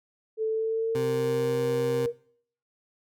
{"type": "tone with pitch glide", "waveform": "sine", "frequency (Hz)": [440, 471.6], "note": ["A4", "A#4"], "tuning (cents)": [0, 20], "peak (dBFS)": -24, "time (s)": [0.37, 2.13], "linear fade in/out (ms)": 50, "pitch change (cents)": 120, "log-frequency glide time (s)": [0.48, 1.61]}
{"type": "tone", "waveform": "20% pulse", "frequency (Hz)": 130, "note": "C3", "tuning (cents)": -11, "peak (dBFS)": -25, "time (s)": [0.95, 2.06], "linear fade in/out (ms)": 2}
{"effects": ["noise-tail reverb RT60 0.6 s tail -22 dB re dry"]}